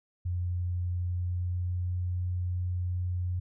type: tone with pitch glide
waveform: sine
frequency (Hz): 88.8 to 89.73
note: F2 to F2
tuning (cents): +29 to +47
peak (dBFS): -28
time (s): 0.25-3.4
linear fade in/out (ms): 10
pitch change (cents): +18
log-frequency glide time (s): 0.97-2.07
effects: none